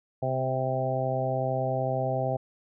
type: harmonic tone with a mistuned harmonic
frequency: 130.81 Hz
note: C3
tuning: in tune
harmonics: 1 / 2 / 3 / 4 / 5 / 6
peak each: -30 / -38 / -37 / -32 / -30 / -33 dBFS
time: 0.22-2.37 s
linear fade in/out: 10 ms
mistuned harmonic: 2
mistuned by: -16 cents
effects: none